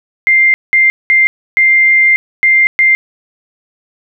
sine tone bursts at uneven times, 2098 Hz, C7, 4 cents sharp, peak -5 dBFS, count 6, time 0.27-0.54 / 0.73-0.9 / 1.1-1.27 / 1.57-2.16 / 2.43-2.67 / 2.79-2.95 s, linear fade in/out 0 ms, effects none

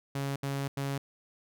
sawtooth tone bursts at uneven times, 138.59 Hz, C#3, in tune, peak -27 dBFS, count 3, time 0.15-0.36 / 0.43-0.68 / 0.77-0.98 s, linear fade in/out 5 ms, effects none

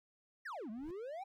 triangle exponential two-way sweep, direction down then up, 1974 to 205.2 to 810 Hz, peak -40 dBFS, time 0.45-1.24 s, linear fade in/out 10 ms, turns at 0.7 s
brown noise with exponential growth, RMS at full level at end -50 dBFS, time 0.63-0.91 s, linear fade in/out 1 ms, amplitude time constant 60 ms
effects none

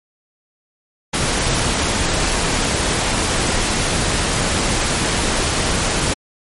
pink noise, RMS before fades -18 dBFS, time 1.13-6.14 s, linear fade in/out 10 ms, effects MP3 48 kbps

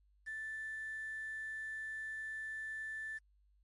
sine tone with quantisation, 1760 Hz, A6, in tune, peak -40 dBFS, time 0.26-3.19 s, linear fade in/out 20 ms, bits 10, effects added 50 Hz sine -67 dBFS peak until 3.63 s + MP3 48 kbps

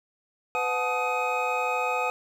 triangle tone cluster, 503 / 730 / 864 / 1251 / 2521 Hz, B4 / F#5 / A5 / D#6 / D#7, +32 / -24 / -32 / +9 / +22 cents, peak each -29 dBFS, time 0.55-2.1 s, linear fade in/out 0 ms, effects none

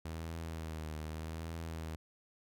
sawtooth tone with vibrato, 79.9 Hz, D#2, 47 cents sharp, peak -36 dBFS, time 0.05-1.96 s, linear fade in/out 5 ms, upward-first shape triangle, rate 0.82 Hz, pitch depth 61 cents each way, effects none

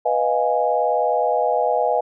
sine chord, F half-diminished seventh, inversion second, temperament equal with one note detuned, 493.9 / 622.3 / 701.7 / 830.6 Hz, Cb5 / Eb5 / F5 / Ab5, 0 / 0 / +8 / 0 cents, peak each -22 dBFS, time 0.05-2.01 s, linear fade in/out 10 ms, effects none

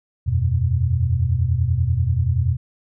sine chord, E suspended second, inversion none, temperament just, 82.41 / 92.71 / 123.61 Hz, E2 / F#2 / B2, 0 / +4 / +2 cents, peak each -21 / -21 / -20 dBFS, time 0.26-2.57 s, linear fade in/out 20 ms, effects none

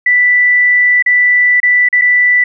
sine tone with dropouts, 1975.5 Hz, B6, in tune, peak -6 dBFS, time 0.06-2.44 s, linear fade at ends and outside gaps 5 ms, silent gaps 1.025-1.061 / 1.602-1.63 / 1.888-1.927 / 2.014-2.018 s, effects none

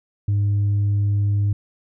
sine tone, 101.8 Hz, G#2, 34 cents flat, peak -14 dBFS, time 0.28-1.53 s, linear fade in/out 5 ms, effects tanh soft clip ceiling -15 dBFS

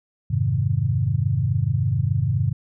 sine chord, F minor seventh, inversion none, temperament equal, 87.31 / 103.83 / 130.81 / 155.56 Hz, F2 / Ab2 / C3 / Eb3, 0 / 0 / 0 / 0 cents, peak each -28 / -22 / -22 / -27 dBFS, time 0.3-2.53 s, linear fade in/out 10 ms, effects none

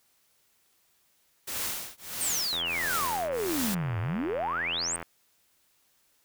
white noise with tremolo, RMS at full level -31 dBFS, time 1.47-3.75 s, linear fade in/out 10 ms, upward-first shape triangle, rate 1.5 Hz, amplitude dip 100%
sine exponential two-way sweep, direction down then up, 8870 to 97.5 to 8870 Hz, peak -28 dBFS, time 2.21-4.96 s, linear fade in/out 0 ms, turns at 4 s
click train, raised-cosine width 0.5 ms, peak -22 dBFS, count 213, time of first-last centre 2.53-5.027 s, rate 84.9 Hz
effects white hiss -68 dBFS RMS until 6.24 s

